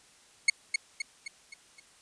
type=tone with echo; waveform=sawtooth; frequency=2191 Hz; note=C#7; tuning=21 cents flat; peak=-14 dBFS; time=0.48-0.5 s; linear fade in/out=5 ms; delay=260 ms; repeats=5; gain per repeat=-6 dB; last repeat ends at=1.8 s; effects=white hiss -59 dBFS RMS until 2.01 s + resampled to 22050 Hz